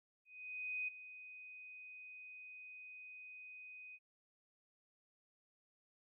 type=tone with ADSR envelope; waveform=sine; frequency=2500 Hz; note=D#7; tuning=8 cents sharp; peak=-37 dBFS; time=0.25-3.99 s; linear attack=630 ms; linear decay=9 ms; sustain=-14 dB; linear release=45 ms; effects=none